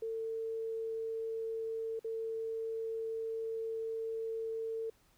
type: tone with dropouts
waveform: sine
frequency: 449.3 Hz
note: A4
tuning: 36 cents sharp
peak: -35 dBFS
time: 0.02-4.9 s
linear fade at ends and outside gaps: 5 ms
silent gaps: 1.994-2.044 s
effects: pink hiss -69 dBFS RMS until 5.17 s